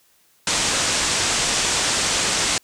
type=low-pass noise; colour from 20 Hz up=white; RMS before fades=-21 dBFS; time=0.47-2.58 s; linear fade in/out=2 ms; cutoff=8500 Hz; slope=48 dB/octave; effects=white hiss -59 dBFS RMS until 2.63 s